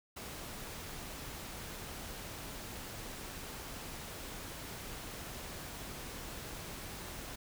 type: noise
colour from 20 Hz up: pink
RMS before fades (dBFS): -45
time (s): 0.16-7.36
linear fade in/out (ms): 10
effects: none